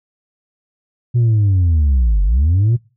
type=linear two-way sweep; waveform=sine; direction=down then up; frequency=123.47 to 45.5 to 123.47 Hz; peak=-8 dBFS; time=1.14-2.77 s; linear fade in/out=20 ms; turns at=2.24 s; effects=noise-tail reverb RT60 0.3 s tail -21 dB re dry + tanh soft clip ceiling -9 dBFS